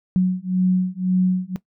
sine beating tone pair, 183.1 / 185 Hz, F#3 / F#3, -18 / 0 cents, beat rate 1.9 Hz, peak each -19 dBFS, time 0.16-1.56 s, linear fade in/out 0 ms, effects noise-tail reverb RT60 0.1 s tail -17 dB re dry

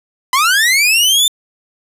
sawtooth linear sweep, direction up, 989 to 3598 Hz, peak -6 dBFS, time 0.33-1.28 s, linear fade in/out 2 ms, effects resampled to 32000 Hz + 8-bit

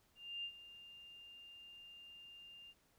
sine tone with ADSR envelope, 2800 Hz, F7, 4 cents sharp, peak -40 dBFS, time 0.15-2.74 s, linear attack 290 ms, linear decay 73 ms, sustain -14 dB, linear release 42 ms, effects pink hiss -74 dBFS RMS until 2.98 s

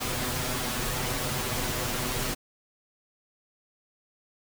pink noise with comb filter, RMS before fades -30 dBFS, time 0-2.35 s, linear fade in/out 20 ms, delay 8 ms, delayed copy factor +0.9, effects none

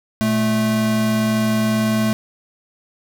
square tone pair together, 116.54 / 218.4 Hz, A#2 / A3, 0 / -13 cents, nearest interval major seventh, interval 1087 cents, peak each -25 / -17 dBFS, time 0.21-2.13 s, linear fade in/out 0 ms, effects none

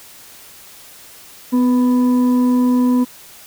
sine tone with frequency modulation, 249.9 Hz, B3, 21 cents sharp, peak -11 dBFS, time 1.52-3.05 s, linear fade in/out 20 ms, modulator 742 Hz, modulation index 0.32, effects white hiss -41 dBFS RMS until 3.46 s

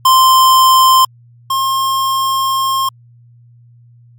square tone pair in turn, 1043 / 1068.6 Hz, C6 / C6, -6 / +36 cents, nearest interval unison, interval 42 cents, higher second, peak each -6 / -13 dBFS, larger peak first, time 0.05-1.05 / 1.5-2.89 s, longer second, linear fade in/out 5 ms, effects added 119 Hz sine -41 dBFS peak until 4.18 s + MP3 96 kbps

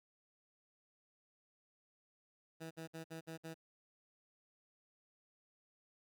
15% pulse tone bursts, 162.3 Hz, E3, 27 cents flat, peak -39 dBFS, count 6, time 2.6-3.545 s, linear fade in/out 20 ms, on 110 ms, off 57 ms, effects none

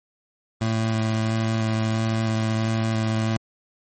25% pulse tone with vibrato, 111.2 Hz, A2, 19 cents sharp, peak -17 dBFS, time 0.61-3.37 s, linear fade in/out 5 ms, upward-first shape square, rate 1.5 Hz, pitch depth 9 cents each way, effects MP3 32 kbps

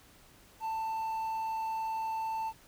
triangle tone with quantisation, 889 Hz, A5, 18 cents sharp, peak -30 dBFS, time 0.6-2.53 s, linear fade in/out 50 ms, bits 10, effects pink hiss -59 dBFS RMS until 2.67 s

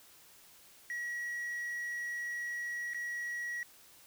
triangle tone with dropouts, 1916 Hz, A#6, 47 cents sharp, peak -34 dBFS, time 0.9-3.63 s, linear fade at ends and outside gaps 1 ms, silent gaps 2.935-2.945 s, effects white hiss -59 dBFS RMS until 4.06 s

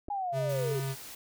clicks, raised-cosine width 2 ms, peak -30 / -28 dBFS, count 2, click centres 0.084 / 0.087 s
sine linear sweep, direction down, 830.6 to 387.1 Hz, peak -30 dBFS, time 0.1-0.8 s, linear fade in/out 5 ms
square tone with vibrato, 135.1 Hz, C#3, 44 cents flat, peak -32 dBFS, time 0.32-0.96 s, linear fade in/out 50 ms, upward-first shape sine, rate 2.7 Hz, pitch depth 16 cents each way
white noise, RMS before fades -45 dBFS, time 0.49-1.15 s, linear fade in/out 5 ms
effects none

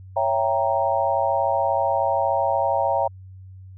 sine chord, C# diminished seventh, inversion none, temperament equal with one note detuned, 554.4 / 667.3 / 784 / 932.3 Hz, C#5 / E5 / G5 / Bb5, 0 / +21 / 0 / 0 cents, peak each -24 dBFS, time 0.16-3.08 s, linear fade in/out 10 ms, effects added 94 Hz sine -39 dBFS peak until 3.77 s

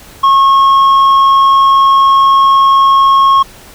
sine tone with tanh clipping, 1089 Hz, C#6, 31 cents flat, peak -5 dBFS, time 0.23-3.43 s, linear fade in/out 10 ms, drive 5 dB, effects pink hiss -36 dBFS RMS until 3.74 s

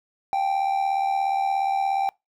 triangle tone with amplitude modulation, 784 Hz, G5, in tune, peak -16 dBFS, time 0.33-2.09 s, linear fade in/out 0 ms, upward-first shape sine, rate 77 Hz, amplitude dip 60%, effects noise-tail reverb RT60 0.2 s tail -25 dB re dry

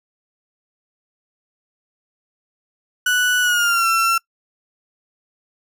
35% pulse tone with pitch glide, 1480 to 1349.3 Hz, F#6 to E6, 0 to +40 cents, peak -13 dBFS, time 3.06-4.18 s, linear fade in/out 5 ms, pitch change -160 cents, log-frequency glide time 3.41-3.87 s, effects noise-tail reverb RT60 0.1 s tail -24 dB re dry

